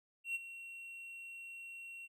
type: tone with ADSR envelope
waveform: triangle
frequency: 2732 Hz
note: F7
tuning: 39 cents flat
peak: -32 dBFS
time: 0.24-2.08 s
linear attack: 110 ms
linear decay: 26 ms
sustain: -13 dB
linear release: 32 ms
effects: none